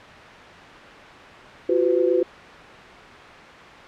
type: tone cluster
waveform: sine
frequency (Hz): 347.8 / 375.9 / 504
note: F4 / F#4 / B4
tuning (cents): -7 / +27 / +35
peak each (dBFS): -21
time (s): 1.69-2.23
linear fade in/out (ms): 5
effects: white hiss -40 dBFS RMS until 3.87 s + low-pass 2000 Hz 12 dB/octave